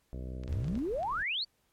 harmonic tone, 63.4 Hz, B1, 46 cents sharp, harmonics 1 / 2 / 3 / 4 / 5 / 6 / 7 / 8 / 9 / 10, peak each -38 / -44 / -48 / -50 / -52 / -54 / -55 / -56 / -57 / -58 dBFS, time 0.13-0.79 s, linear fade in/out 0 ms
clicks, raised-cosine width 0.2 ms, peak -33 dBFS, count 7, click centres 0.436 / 0.478 / 0.527 / 0.644 / 0.682 / 0.754 / 1.031 s
sine exponential sweep, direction up, 63.2 to 4699 Hz, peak -30 dBFS, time 0.47-1.45 s, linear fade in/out 20 ms
brown noise, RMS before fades -46 dBFS, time 0.48-1.23 s, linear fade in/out 5 ms
effects pink hiss -73 dBFS RMS until 1.72 s + MP3 64 kbps

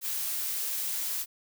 blue noise, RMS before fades -32 dBFS, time 0.01-1.26 s, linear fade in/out 50 ms, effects none

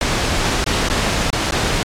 pink noise with dropouts, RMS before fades -18 dBFS, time 0.01-1.83 s, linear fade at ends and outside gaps 1 ms, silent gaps 0.642-0.664 / 0.886-0.899 / 1.303-1.329 / 1.509-1.521 s, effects low-pass 7000 Hz 12 dB/octave + AAC 64 kbps

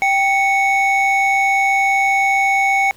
triangle tone pair together, 784 / 2217 Hz, G5 / C#7, 0 / 0 cents, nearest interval octave + tritone, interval 1800 cents, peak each -13 dBFS, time 0.02-2.91 s, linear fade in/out 0 ms, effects tanh soft clip ceiling -5 dBFS + pink hiss -48 dBFS RMS until 2.96 s

